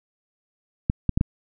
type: clicks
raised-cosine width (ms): 5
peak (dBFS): -7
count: 4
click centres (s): 0.899 / 1.093 / 1.175 / 1.211
effects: none